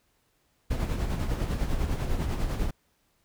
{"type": "noise with tremolo", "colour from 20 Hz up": "brown", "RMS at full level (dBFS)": -26, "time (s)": [0.7, 2.71], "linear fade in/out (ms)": 10, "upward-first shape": "sine", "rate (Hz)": 10, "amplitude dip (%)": 50, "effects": ["pink hiss -70 dBFS RMS until 3.24 s"]}